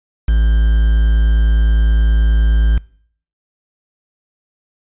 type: tone with quantisation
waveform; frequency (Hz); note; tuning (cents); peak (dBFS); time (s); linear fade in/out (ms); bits
triangle; 54.8; A1; -6; -7; 0.28-2.78; 5; 5
effects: noise-tail reverb RT60 0.6 s tail -24 dB re dry + resampled to 8000 Hz